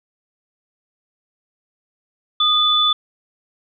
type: tone pair together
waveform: sine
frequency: 1232 / 3485 Hz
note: D#6 / A7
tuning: -17 / -17 cents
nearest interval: octave + tritone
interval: 1800 cents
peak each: -19 / -14 dBFS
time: 2.4-2.93 s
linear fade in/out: 5 ms
effects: none